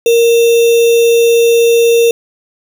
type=tone with sample-and-hold; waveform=sine; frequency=466.2 Hz; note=A#4; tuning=in tune; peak=-5 dBFS; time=0.06-2.11 s; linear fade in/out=2 ms; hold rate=3150 Hz; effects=none